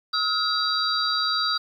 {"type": "tone cluster", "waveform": "sine", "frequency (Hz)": [1280, 1422, 3860, 4699], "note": ["D#6", "F6", "B7", "D8"], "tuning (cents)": [49, 31, -40, 0], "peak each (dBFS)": [-27, -30, -27, -25], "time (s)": [0.13, 1.58], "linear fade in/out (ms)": 10, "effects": ["9-bit"]}